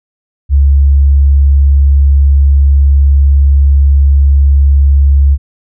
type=tone; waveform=sine; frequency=69.7 Hz; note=C#2; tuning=10 cents sharp; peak=-3 dBFS; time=0.49-5.38 s; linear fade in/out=50 ms; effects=none